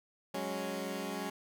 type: chord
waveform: 15% pulse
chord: F# suspended second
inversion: none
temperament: equal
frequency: 185 / 207.7 / 277.2 Hz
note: F#3 / G#3 / C#4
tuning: 0 / 0 / 0 cents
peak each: -34 dBFS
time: 0.34-1.3 s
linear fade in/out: 5 ms
effects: none